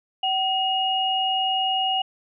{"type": "tone pair together", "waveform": "sine", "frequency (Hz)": [760.2, 2870], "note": ["F#5", "F7"], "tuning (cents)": [47, 47], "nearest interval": "octave + major seventh", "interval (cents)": 2300, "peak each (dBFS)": -23, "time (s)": [0.23, 2.02], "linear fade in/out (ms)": 5, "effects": []}